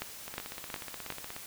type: two click trains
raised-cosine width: 0.3 ms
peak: -18 / -24 dBFS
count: 4 / 19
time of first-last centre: 0.02-1.103 / 0.28-1.364 s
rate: 2.77 / 16.6 Hz
effects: white hiss -46 dBFS RMS until 1.46 s